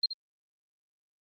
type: tone with echo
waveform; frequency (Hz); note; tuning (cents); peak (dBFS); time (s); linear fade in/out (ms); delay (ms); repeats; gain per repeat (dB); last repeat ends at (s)
sine; 4186; C8; 0; -22; 0.03-0.06; 5; 74; 1; -11; 0.134
effects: Opus 32 kbps

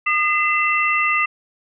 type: tone cluster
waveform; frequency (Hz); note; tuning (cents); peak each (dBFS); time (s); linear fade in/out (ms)
sine; 1220 / 2040 / 2681; D#6 / C7 / E7; -34 / -44 / +29; -20; 0.06-1.26; 10
effects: none

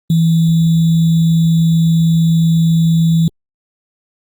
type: tone with sample-and-hold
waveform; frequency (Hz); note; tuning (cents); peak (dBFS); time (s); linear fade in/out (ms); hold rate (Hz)
sine; 164.3; E3; -5; -8; 0.1-3.28; 2; 3675
effects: Opus 24 kbps

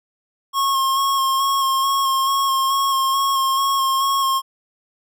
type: tone with vibrato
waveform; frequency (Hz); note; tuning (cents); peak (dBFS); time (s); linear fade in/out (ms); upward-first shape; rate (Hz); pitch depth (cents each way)
square; 1083; C#6; -41; -17; 0.53-4.42; 50; square; 2.3; 17
effects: none

